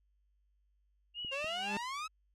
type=tone with vibrato; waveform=sine; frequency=2793 Hz; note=F7; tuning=1 cent flat; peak=-38 dBFS; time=1.14-1.79 s; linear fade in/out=50 ms; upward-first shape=sine; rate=2.9 Hz; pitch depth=87 cents each way
type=clicks; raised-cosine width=3 ms; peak=-37 dBFS; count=2; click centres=1.248 / 1.444 s
type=exponential sweep; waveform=sawtooth; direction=up; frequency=526 to 1311 Hz; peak=-34 dBFS; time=1.31-2.08 s; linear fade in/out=20 ms
type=tone with exponential growth; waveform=sawtooth; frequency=202.4 Hz; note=G#3; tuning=44 cents flat; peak=-31 dBFS; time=1.4-1.77 s; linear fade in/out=0 ms; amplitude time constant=80 ms
effects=added 50 Hz sine -70 dBFS peak until 2.34 s + low-pass 7000 Hz 12 dB/octave